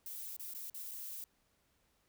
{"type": "noise with dropouts", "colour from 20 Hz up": "violet", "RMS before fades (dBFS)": -45, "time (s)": [0.06, 1.24], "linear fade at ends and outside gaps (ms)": 1, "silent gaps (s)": [[0.365, 0.396], [0.537, 0.548], [0.699, 0.744], [0.911, 0.915]], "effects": ["pink hiss -75 dBFS RMS until 2.08 s"]}